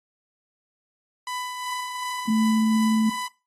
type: tone with tremolo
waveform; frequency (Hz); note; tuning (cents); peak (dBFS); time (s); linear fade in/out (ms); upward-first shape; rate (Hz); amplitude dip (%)
sawtooth; 997; B5; +16; -24; 1.27-3.27; 2; triangle; 2.7; 45
type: tone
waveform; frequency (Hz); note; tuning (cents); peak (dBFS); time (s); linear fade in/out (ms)
sine; 219.9; A3; -1; -18; 2.28-3.1; 10
effects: noise-tail reverb RT60 0.3 s tail -22 dB re dry + AAC 32 kbps